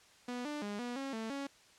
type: tone with pitch steps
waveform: sawtooth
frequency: 245.7 / 296.3 / 205.2 / 243 / 272.4 / 222.7 / 278.1 Hz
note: B3 / D4 / G#3 / B3 / C#4 / A3 / C#4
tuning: -9 / +15 / -21 / -28 / -30 / +21 / +6 cents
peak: -34 dBFS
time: 0.28-1.47 s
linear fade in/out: 5 ms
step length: 170 ms
effects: white hiss -62 dBFS RMS until 1.78 s + low-pass 7000 Hz 12 dB/octave